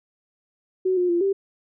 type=tone with pitch steps; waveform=sine; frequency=373.2 / 358 / 344.9 / 391.8 Hz; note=F#4 / F4 / F4 / G4; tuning=+15 / +43 / -22 / -1 cents; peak=-18 dBFS; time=0.85-1.33 s; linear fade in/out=10 ms; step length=120 ms; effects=none